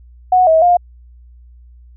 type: tone with pitch steps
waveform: sine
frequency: 735 / 642 / 707 Hz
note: F#5 / E5 / F5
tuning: -12 / -46 / +21 cents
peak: -7 dBFS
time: 0.32-0.77 s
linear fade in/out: 5 ms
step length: 150 ms
effects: added 60 Hz sine -39 dBFS peak until 1.96 s